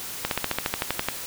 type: slowing click train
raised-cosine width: 0.3 ms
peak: -7 dBFS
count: 12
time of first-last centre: 0.25-1.086 s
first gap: 62 ms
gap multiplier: 1.04
effects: white hiss -35 dBFS RMS until 1.26 s